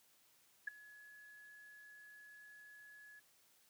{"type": "tone with ADSR envelope", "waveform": "sine", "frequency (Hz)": 1693, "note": "G#6", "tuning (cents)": 33, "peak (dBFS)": -35, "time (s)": [0.67, 3.2], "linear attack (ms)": 7, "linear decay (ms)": 12, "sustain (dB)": -21, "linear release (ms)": 12, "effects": ["white hiss -71 dBFS RMS until 3.69 s", "high-pass 80 Hz 12 dB/octave"]}